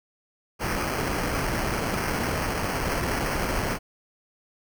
pink noise with sample-and-hold, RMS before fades -27 dBFS, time 0.59-3.79 s, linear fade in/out 50 ms, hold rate 3675 Hz, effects none

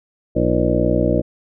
harmonic tone with a mistuned harmonic, 60.4 Hz, B1, 38 cents flat, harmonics 1 / 2 / 3 / 4 / 5 / 6 / 8 / 9 / 10, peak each -23 / -23 / -23 / -23 / -23 / -23 / -23 / -23 / -23 dBFS, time 0.35-1.22 s, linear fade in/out 20 ms, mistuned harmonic 6, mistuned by -88 cents, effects none

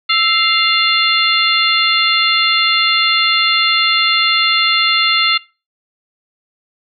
harmonic tone with a mistuned harmonic, 698.5 Hz, F5, in tune, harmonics 2 / 3 / 4 / 5 / 6, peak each -17 / -17 / -17 / -17 / -17 dBFS, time 0.09-5.38 s, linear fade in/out 10 ms, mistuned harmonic 2, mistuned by -91 cents, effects noise-tail reverb RT60 0.3 s tail -21 dB re dry

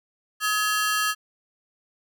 sawtooth ring-modulated tone, 1480 Hz, F#6, in tune, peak -15 dBFS, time 0.4-1.15 s, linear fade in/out 50 ms, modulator 210 Hz, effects none

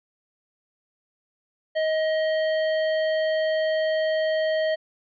sine tone with tanh clipping, 630 Hz, D#5, 21 cents sharp, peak -23 dBFS, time 1.75-4.76 s, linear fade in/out 20 ms, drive 16 dB, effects resampled to 11025 Hz

